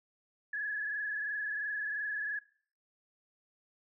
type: tone with frequency modulation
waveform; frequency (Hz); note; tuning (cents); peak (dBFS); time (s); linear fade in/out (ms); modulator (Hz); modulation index
sine; 1695; G#6; +35; -33; 0.53-2.39; 5; 22.9; 2
effects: noise-tail reverb RT60 0.5 s tail -20 dB re dry